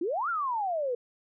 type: exponential two-way sweep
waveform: sine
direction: up then down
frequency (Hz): 312.8 to 1437 to 470.1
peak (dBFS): -27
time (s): 0.01-0.95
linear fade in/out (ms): 5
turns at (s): 0.29
effects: none